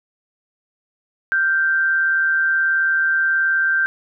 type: tone pair together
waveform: sine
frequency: 1406 / 1564.6 Hz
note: F6 / G6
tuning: +11 / -4 cents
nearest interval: major second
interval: 185 cents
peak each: -26 / -15 dBFS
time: 1.32-3.86 s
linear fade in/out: 0 ms
effects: none